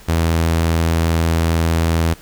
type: tone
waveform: sawtooth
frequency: 82.41 Hz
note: E2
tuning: in tune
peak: -10 dBFS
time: 0.08-2.14 s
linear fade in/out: 10 ms
effects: pink hiss -43 dBFS RMS until 2.21 s